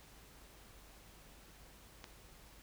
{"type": "click", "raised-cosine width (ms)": 0.2, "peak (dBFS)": -30, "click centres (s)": 2.042, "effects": ["added 50 Hz sine -62 dBFS peak until 2.62 s", "pink hiss -60 dBFS RMS until 2.62 s"]}